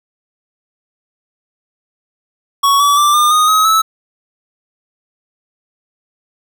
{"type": "tone with pitch steps", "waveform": "square", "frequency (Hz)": [1116, 1145.4, 1175.6, 1206.5, 1238.3, 1270.9, 1304.4], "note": ["C#6", "D6", "D6", "D6", "D#6", "D#6", "E6"], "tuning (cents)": [11, -44, 1, 46, -9, 36, -19], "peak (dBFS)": -9, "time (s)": [2.63, 3.82], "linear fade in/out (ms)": 10, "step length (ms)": 170, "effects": []}